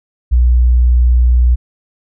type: tone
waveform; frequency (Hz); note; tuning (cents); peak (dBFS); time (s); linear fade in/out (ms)
sine; 60.9; B1; -24; -6; 0.31-1.56; 20
effects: none